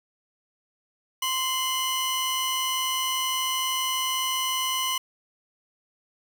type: tone pair together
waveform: sawtooth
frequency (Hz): 1041.7 / 2960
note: C6 / F#7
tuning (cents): -8 / 0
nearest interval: octave + tritone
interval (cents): 1808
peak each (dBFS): -24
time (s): 1.22-4.98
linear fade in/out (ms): 5
effects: none